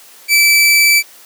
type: tone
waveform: sawtooth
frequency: 2317 Hz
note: D7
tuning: 24 cents flat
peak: -4 dBFS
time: 0.28-1.03 s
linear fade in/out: 50 ms
effects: white hiss -41 dBFS RMS until 1.25 s + high-pass 300 Hz 12 dB/octave